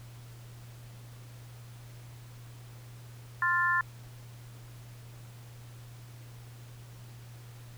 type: chord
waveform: sine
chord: F major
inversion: second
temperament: equal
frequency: 1046.5 / 1396.9 / 1760 Hz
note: C6 / F6 / A6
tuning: 0 / 0 / 0 cents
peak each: -29 / -31 / -27 dBFS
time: 3.42-3.81 s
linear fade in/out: 2 ms
effects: added 119 Hz sine -46 dBFS peak until 7.77 s + pink hiss -56 dBFS RMS until 7.77 s